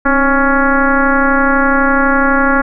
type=tone with frequency modulation; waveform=sine; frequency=830 Hz; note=G#5; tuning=1 cent flat; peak=-8 dBFS; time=0.05-2.62 s; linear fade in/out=10 ms; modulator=282 Hz; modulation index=3; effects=none